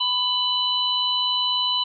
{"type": "harmonic tone", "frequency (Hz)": 997, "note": "B5", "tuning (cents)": 16, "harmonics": [1, 3, 4], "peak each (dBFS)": [-27, -22, -25], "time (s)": [0, 1.84], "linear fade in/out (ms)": 10, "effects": []}